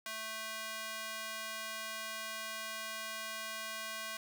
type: tone with high-pass filter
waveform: square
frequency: 220 Hz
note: A3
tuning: in tune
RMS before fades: -42 dBFS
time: 0.06-4.17 s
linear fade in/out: 2 ms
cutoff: 1300 Hz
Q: 0.76
effects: none